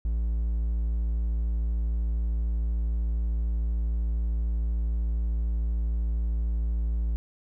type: tone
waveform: triangle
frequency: 56.5 Hz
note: A1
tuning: 47 cents sharp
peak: -22 dBFS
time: 0.05-7.16 s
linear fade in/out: 0 ms
effects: none